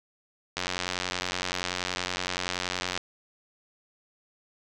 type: click train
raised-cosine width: 0.2 ms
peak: -11 dBFS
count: 219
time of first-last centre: 0.57-2.976 s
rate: 90.6 Hz
effects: resampled to 24000 Hz + 7-bit